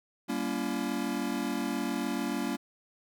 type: chord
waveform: square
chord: G diminished seventh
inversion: none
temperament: just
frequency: 196 / 235.2 / 282.2 / 338.7 Hz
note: G3 / Bb3 / Db4 / Fb4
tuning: 0 / +16 / +31 / +47 cents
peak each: -38 / -35 / -35 / -38 dBFS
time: 0.28-2.57 s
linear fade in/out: 20 ms
effects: none